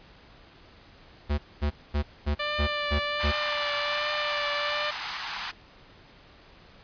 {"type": "tone bursts", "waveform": "square", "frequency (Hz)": 73.42, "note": "D2", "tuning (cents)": 0, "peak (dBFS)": -24, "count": 7, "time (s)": [1.29, 3.321], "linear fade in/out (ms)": 20, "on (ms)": 93, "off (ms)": 230}
{"type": "tone with vibrato", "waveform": "10% pulse", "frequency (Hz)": 590, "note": "D5", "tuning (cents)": 8, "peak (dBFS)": -19, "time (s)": [2.39, 4.91], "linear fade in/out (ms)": 10, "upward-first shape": "triangle", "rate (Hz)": 1.3, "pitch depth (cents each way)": 24}
{"type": "high-pass noise", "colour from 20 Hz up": "pink", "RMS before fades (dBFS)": -33, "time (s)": [3.19, 5.52], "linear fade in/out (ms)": 20, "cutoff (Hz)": 810, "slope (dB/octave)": 48}
{"effects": ["pink hiss -53 dBFS RMS until 6.83 s", "resampled to 11025 Hz"]}